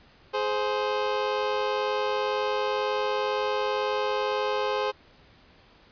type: tone pair together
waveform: 25% pulse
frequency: 420 / 522 Hz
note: G#4 / C5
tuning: +19 / -4 cents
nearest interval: major third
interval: 377 cents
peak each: -24 dBFS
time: 0.33-4.92 s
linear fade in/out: 20 ms
effects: pink hiss -56 dBFS RMS until 5.91 s + resampled to 11025 Hz